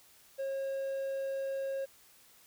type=tone; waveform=triangle; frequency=542 Hz; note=C#5; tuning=39 cents flat; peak=-31 dBFS; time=0.38-1.86 s; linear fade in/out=20 ms; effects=white hiss -61 dBFS RMS until 2.46 s